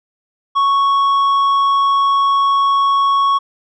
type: tone with tanh clipping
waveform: triangle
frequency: 1108.7 Hz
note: C#6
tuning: in tune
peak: -12 dBFS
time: 0.55-3.39 s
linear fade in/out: 20 ms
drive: 10 dB
effects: none